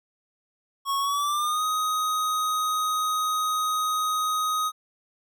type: tone with pitch glide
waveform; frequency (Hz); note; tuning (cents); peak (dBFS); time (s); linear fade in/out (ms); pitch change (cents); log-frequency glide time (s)
square; 1104 to 1253.6; C#6 to D#6; -7 to +13; -24; 0.85-4.72; 50; +220; 0.99-1.64
effects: none